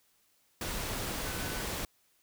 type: tone in noise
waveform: sine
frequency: 1504 Hz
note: F#6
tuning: 28 cents sharp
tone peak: -45 dBFS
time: 1.25-1.62 s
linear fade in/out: 2 ms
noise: pink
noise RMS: -36 dBFS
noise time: 0.61-1.85 s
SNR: -12 dB
effects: white hiss -70 dBFS RMS until 2.22 s